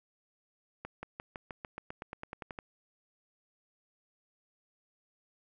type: accelerating click train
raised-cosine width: 0.5 ms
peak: -25 dBFS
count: 15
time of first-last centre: 0.85-2.588 s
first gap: 180 ms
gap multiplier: 0.94
effects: none